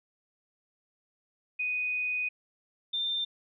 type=tone pair in turn; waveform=sine; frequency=2489 / 3591 Hz; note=D#7 / A7; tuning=0 / +35 cents; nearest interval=tritone; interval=635 cents; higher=second; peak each=-28 dBFS; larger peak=neither; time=1.59-2.29 / 2.93-3.25 s; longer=first; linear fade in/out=10 ms; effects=none